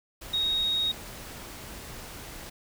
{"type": "tone in noise", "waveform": "sine", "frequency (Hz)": 3760, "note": "A#7", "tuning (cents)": 14, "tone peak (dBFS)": -24, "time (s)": [0.33, 0.92], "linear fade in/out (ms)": 10, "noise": "pink", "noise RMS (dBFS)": -42, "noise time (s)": [0.21, 2.5], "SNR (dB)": 15, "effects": []}